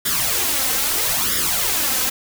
white noise with flanger, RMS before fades -20 dBFS, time 0.05-2.1 s, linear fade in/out 10 ms, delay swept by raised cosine 0.57 to 3.87 ms, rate 0.77 Hz, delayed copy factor +0.7, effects none

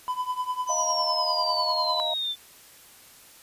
triangle tone with tremolo, 1003 Hz, B5, 26 cents sharp, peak -21 dBFS, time 0.08-2 s, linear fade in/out 0 ms, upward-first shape triangle, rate 10 Hz, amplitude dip 90%
sine exponential sweep, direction down, 6080 to 3510 Hz, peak -26 dBFS, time 0.67-2.36 s, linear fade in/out 50 ms
sine chord, Eb suspended second, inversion none, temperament equal with one note detuned, 622.3 / 698.5 / 928 Hz, Eb5 / F5 / Bb5, 0 / 0 / -8 cents, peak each -31 / -32 / -35 dBFS, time 0.69-2.14 s, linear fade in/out 5 ms
effects white hiss -51 dBFS RMS until 3.42 s + resampled to 32000 Hz

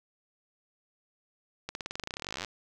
accelerating click train, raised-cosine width 0.2 ms, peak -18 dBFS, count 29, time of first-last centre 1.69-2.447 s, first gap 61 ms, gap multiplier 0.93, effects none

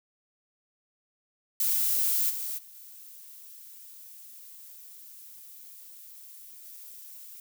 violet noise with level steps, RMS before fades -26 / -34 / -50 / -48 / -46 dBFS, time 1.6-7.4 s, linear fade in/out 2 ms, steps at 2.29 / 2.57 / 2.74 / 6.64 s, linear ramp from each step 20 ms, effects none

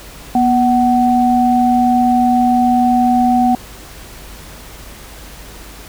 sine tone pair together, 242.6 / 750 Hz, B3 / F#5, -31 / +23 cents, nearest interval octave + minor sixth, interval 1954 cents, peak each -12 / -12 dBFS, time 0.35-3.55 s, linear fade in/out 2 ms, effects added 50 Hz sine -37 dBFS peak until 5.88 s + pink hiss -36 dBFS RMS until 5.88 s

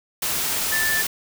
sine tone in noise, 1760 Hz, A6, in tune, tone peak -21 dBFS, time 0.72-1.02 s, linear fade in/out 5 ms, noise white, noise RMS -24 dBFS, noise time 0.22-1.07 s, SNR 0 dB, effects none

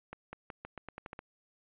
accelerating click train, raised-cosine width 0.5 ms, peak -27 dBFS, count 10, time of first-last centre 0.13-1.191 s, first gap 200 ms, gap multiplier 0.86, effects resampled to 8000 Hz

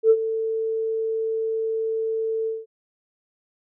sine tone with ADSR envelope, 445.4 Hz, A4, 21 cents sharp, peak -9 dBFS, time 0.03-2.66 s, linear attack 72 ms, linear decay 56 ms, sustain -13 dB, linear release 190 ms, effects tanh soft clip ceiling -5 dBFS

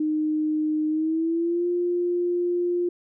sine tone with pitch glide, 307.8 to 351.5 Hz, D#4 to F4, -19 to +11 cents, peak -21 dBFS, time 0-2.89 s, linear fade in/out 5 ms, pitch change +230 cents, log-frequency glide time 0.88-1.67 s, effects none

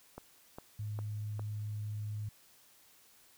click train, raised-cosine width 1 ms, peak -30 dBFS, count 4, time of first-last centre 0.18-1.395 s, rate 2.47 Hz
sine tone, 105.6 Hz, G#2, 29 cents sharp, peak -36 dBFS, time 0.79-2.29 s, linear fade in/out 5 ms
effects white hiss -63 dBFS RMS until 3.37 s

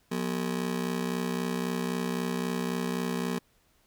30% pulse ring-modulated tone, 209.6 Hz, G#3, 16 cents sharp, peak -23 dBFS, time 0.11-3.39 s, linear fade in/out 10 ms, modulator 31.9 Hz, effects pink hiss -67 dBFS RMS until 3.86 s

